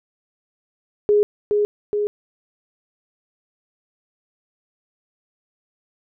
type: tone with echo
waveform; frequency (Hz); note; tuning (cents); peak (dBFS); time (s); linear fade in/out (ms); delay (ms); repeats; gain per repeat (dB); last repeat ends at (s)
sine; 415.3; G#4; 0; -12; 1.09-1.23; 0; 420; 2; -3; 2.07
effects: none